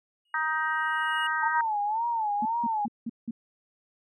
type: tone with exponential growth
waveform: triangle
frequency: 2878 Hz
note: F#7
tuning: 49 cents flat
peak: -30 dBFS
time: 0.25-1.27 s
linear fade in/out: 5 ms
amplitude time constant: 220 ms
type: harmonic tone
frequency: 313.3 Hz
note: D#4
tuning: 12 cents sharp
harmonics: 3 / 4 / 5 / 6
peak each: -31 / -31 / -29 / -33 dBFS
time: 0.34-1.61 s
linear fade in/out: 2 ms
type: tone with vibrato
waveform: sine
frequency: 880 Hz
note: A5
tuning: in tune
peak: -25 dBFS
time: 1.42-2.86 s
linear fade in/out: 10 ms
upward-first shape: sine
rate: 1.9 Hz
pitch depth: 130 cents each way
type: tone bursts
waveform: sine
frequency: 230.7 Hz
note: A#3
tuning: 18 cents flat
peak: -29 dBFS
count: 5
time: 2.42-3.31 s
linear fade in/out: 5 ms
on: 34 ms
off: 180 ms
effects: none